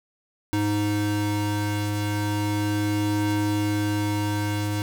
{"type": "tone pair together", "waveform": "square", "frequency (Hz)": [103.82, 311.1], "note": ["G#2", "D#4"], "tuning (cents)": [0, 0], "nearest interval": "octave + perfect fifth", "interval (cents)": 1900, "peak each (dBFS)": [-26, -26], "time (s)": [0.53, 4.82], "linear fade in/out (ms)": 0, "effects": []}